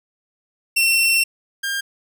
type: tone pair in turn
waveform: sawtooth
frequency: 2709 / 1604.3 Hz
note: E7 / G6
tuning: +47 / +40 cents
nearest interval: major sixth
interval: 907 cents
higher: first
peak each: -11 / -18 dBFS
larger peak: first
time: 0.76-1.24 / 1.63-1.81 s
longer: first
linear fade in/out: 10 ms
effects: none